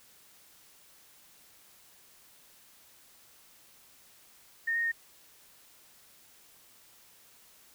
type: tone with pitch steps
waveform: sine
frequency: 1834 / 1857 / 1842 Hz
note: A#6 / A#6 / A#6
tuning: -29 / -7 / -21 cents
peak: -27 dBFS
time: 4.67-4.919 s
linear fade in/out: 10 ms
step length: 83 ms
effects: white hiss -59 dBFS RMS until 7.74 s